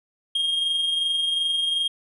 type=tone with amplitude modulation; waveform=triangle; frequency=3234 Hz; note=G#7; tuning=47 cents flat; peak=-18 dBFS; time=0.35-1.88 s; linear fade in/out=5 ms; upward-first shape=sine; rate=22.7 Hz; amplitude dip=35%; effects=resampled to 24000 Hz